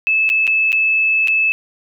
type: tone with dropouts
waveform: sine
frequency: 2612 Hz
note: E7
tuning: 17 cents flat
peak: -12 dBFS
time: 0.07-1.52 s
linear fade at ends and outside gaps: 0 ms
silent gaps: 0.292-0.3 / 0.469-0.476 / 0.72-0.728 / 1.274-1.282 s
effects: none